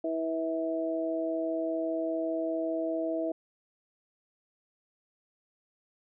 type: harmonic tone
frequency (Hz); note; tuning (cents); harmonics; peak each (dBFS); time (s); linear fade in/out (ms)
162.5; E3; -24; 2 / 3 / 4; -32 / -38 / -31; 0.04-3.32; 5
effects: none